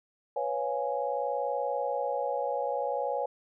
sine chord, C# dominant seventh, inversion third, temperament equal, 493.9 / 554.4 / 698.5 / 830.6 Hz, B4 / C#5 / E#5 / G#5, 0 / 0 / 0 / 0 cents, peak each -34 / -32 / -37 / -33 dBFS, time 0.36-3.26 s, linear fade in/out 5 ms, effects none

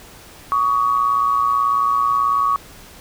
sine tone pair together, 1126.2 / 1244.5 Hz, C#6 / D#6, +27 / 0 cents, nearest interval major second, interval 173 cents, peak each -15 / -23 dBFS, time 0.52-2.56 s, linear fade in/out 0 ms, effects pink hiss -42 dBFS RMS until 3 s

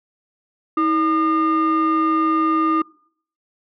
sine tone pair together, 320 / 1213 Hz, D#4 / D#6, +49 / -44 cents, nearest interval octave + major seventh, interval 2307 cents, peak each -16 dBFS, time 0.77-2.82 s, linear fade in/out 5 ms, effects noise-tail reverb RT60 0.6 s tail -25 dB re dry + tanh soft clip ceiling -12 dBFS

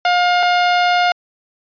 sawtooth tone pair in turn, 711 / 711 Hz, F5 / F5, +31 / +31 cents, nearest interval unison, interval 0 cents, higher neither, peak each -8 dBFS, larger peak neither, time 0.05-0.43 / 0.43-1.12 s, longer second, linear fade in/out 2 ms, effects resampled to 11025 Hz

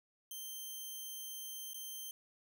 5% pulse tone with dropouts, 3136 Hz, G7, in tune, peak -35 dBFS, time 0.31-2.11 s, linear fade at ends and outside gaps 2 ms, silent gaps 1.734-1.743 s, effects none

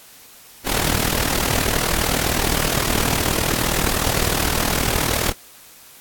pink noise with amplitude modulation, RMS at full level -17 dBFS, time 0.64-5.34 s, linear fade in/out 50 ms, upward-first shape sine, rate 39.4 Hz, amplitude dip 75%, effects white hiss -45 dBFS RMS until 6 s + AAC 64 kbps

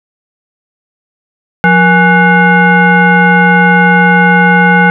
sine tone with frequency modulation, 830.6 Hz, G#5, in tune, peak -3 dBFS, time 1.64-4.9 s, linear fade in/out 0 ms, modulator 653 Hz, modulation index 1.6, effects none

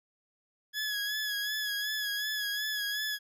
20% pulse tone with vibrato, 1686 Hz, G#6, 26 cents sharp, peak -26 dBFS, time 0.73-3.19 s, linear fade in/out 50 ms, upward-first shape sine, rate 2.7 Hz, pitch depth 41 cents each way, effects none

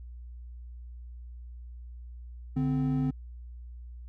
triangle tone pair together, 145.5 / 258.6 Hz, D3 / C4, -16 / -20 cents, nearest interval minor seventh, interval 996 cents, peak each -26 dBFS, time 2.56-3.11 s, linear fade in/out 10 ms, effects added 60 Hz sine -41 dBFS peak until 4.08 s

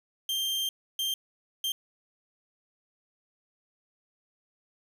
40% pulse tone bursts at uneven times, 3165 Hz, G7, 16 cents sharp, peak -27 dBFS, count 3, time 0.29-0.69 / 0.99-1.14 / 1.64-1.72 s, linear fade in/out 2 ms, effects 10-bit

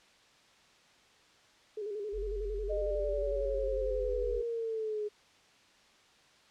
sine tone with vibrato, 415.3 Hz, G#4, in tune, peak -35 dBFS, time 1.77-4.43 s, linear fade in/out 5 ms, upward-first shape square, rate 11 Hz, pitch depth 59 cents each way
sine tone, 45.48 Hz, F#1, 29 cents flat, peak -36 dBFS, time 2.12-4.42 s, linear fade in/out 50 ms
sine linear sweep, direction down, 619 to 415.3 Hz, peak -32 dBFS, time 2.69-5.09 s, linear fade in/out 20 ms
effects white hiss -62 dBFS RMS until 6.5 s + low-pass 5000 Hz 12 dB/octave

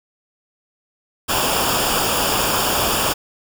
pink noise with comb filter, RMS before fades -19 dBFS, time 1.28-3.14 s, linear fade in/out 20 ms, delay 0.49 ms, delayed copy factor -0.7, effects none

